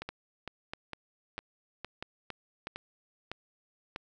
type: two click trains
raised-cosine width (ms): 0.3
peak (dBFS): -22 / -21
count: 7 / 7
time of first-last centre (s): 0.02-2.76 / 0.09-3.961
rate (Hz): 2.19 / 1.55
effects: none